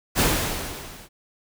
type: noise with level ramp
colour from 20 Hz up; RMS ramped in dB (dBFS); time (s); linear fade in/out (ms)
pink; -17 to -45; 0.15-1.09; 50
effects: none